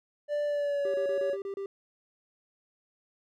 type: tone with pitch glide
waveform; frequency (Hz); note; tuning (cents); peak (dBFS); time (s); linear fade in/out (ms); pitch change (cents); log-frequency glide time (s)
triangle; 587.3 to 560.5; D5 to C#5; 0 to +19; -25; 0.28-1.37; 50; -81; 0.45-0.94
type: tone bursts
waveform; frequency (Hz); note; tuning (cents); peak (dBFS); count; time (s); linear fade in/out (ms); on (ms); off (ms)
triangle; 394; G4; +9; -31; 7; 0.85-1.66; 2; 90; 30
effects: none